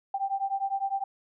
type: beating tone pair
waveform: sine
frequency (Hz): 780 / 789.9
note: G5 / G5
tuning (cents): -9 / +13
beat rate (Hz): 9.9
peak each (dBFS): -30 / -30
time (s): 0.14-1.04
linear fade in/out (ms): 5
effects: none